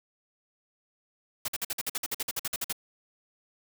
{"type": "noise bursts", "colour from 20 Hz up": "white", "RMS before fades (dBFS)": -31, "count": 16, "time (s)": [1.45, 2.727], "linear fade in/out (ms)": 5, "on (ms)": 32, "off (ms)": 51, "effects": []}